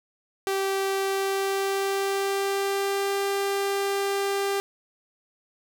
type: tone with pitch glide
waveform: sawtooth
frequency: 389.1 to 396.6 Hz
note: G4 to G4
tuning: -13 to +20 cents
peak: -20 dBFS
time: 0.47-4.6 s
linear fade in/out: 0 ms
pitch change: +33 cents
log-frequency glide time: 1.05-3.16 s
effects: none